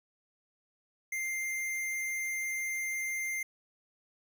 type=tone; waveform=square; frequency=2098 Hz; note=C7; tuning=4 cents sharp; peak=-33 dBFS; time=1.12-3.43 s; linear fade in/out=5 ms; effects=none